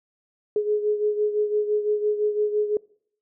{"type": "beating tone pair", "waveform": "sine", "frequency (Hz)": [419.4, 425.3], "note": ["G#4", "G#4"], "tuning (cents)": [17, 41], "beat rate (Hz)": 5.9, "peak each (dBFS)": [-21, -27], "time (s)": [0.56, 2.77], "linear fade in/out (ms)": 2, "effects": ["noise-tail reverb RT60 0.6 s tail -24 dB re dry"]}